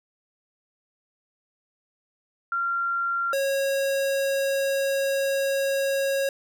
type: tone pair in turn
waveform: sine / square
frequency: 1380 / 547.7 Hz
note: F6 / C#5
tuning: -21 / -21 cents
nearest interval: octave + major third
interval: 1600 cents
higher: first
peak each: -23 dBFS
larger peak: neither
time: 2.52-3.33 / 3.33-6.29 s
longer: second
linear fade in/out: 2 ms
effects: none